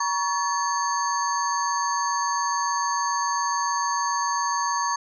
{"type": "tone cluster", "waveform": "sine", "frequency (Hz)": [949, 1116, 1733, 4514, 6390], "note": ["A#5", "C#6", "A6", "C#8", "G8"], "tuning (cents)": [31, 11, -27, 31, 32], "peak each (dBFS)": [-26, -26, -34, -35, -30], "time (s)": [0, 4.96], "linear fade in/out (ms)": 5, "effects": []}